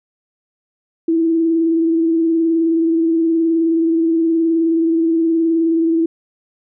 sine tone with vibrato, 328.5 Hz, E4, 6 cents flat, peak -12 dBFS, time 1.08-6.06 s, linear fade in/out 5 ms, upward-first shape sine, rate 19 Hz, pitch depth 28 cents each way, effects none

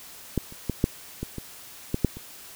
clicks, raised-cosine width 3 ms, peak -10 / -30 / -12 / -6 / -17 / -20 / -11 / -6 / -25 dBFS, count 9, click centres 0.377 / 0.524 / 0.697 / 0.841 / 1.23 / 1.383 / 1.944 / 2.047 / 2.17 s, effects white hiss -45 dBFS RMS until 2.55 s

